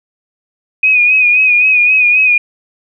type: tone with vibrato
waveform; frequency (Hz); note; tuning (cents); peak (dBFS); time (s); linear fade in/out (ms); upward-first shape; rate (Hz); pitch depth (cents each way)
sine; 2489; D#7; 0; -6; 0.83-2.38; 5; sine; 3.8; 48
effects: none